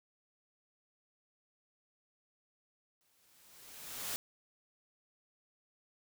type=noise with exponential growth; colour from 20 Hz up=white; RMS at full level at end=-37 dBFS; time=3.01-4.16 s; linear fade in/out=0 ms; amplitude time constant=250 ms; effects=none